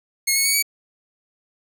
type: tone with pitch steps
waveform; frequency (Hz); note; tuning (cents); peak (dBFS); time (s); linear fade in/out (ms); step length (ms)
10% pulse; 2165 / 2199 / 2234 / 2269; C#7 / C#7 / C#7 / C#7; -41 / -14 / +13 / +40; -8; 0.27-0.626; 10; 89
effects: none